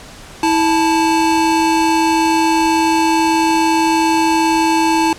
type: tone pair together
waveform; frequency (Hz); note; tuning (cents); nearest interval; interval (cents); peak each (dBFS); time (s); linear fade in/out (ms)
square; 325.2 / 877.3; E4 / A5; -23 / -5; octave + perfect fourth; 1718; -15; 0.43-5.13; 2
effects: pink hiss -36 dBFS RMS until 5.18 s + low-pass 9000 Hz 12 dB/octave